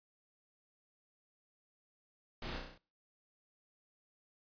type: noise with echo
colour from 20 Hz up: pink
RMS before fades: -44 dBFS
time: 2.42-2.58 s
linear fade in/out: 2 ms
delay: 33 ms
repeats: 6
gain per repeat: -3 dB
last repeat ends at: 2.778 s
effects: noise-tail reverb RT60 0.4 s tail -23 dB re dry + resampled to 11025 Hz